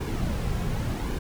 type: noise with flanger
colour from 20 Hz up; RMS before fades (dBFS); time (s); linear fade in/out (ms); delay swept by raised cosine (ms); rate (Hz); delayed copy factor
brown; -28; 0-1.19; 10; 1.5 to 3.4; 0.88; -0.5
effects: none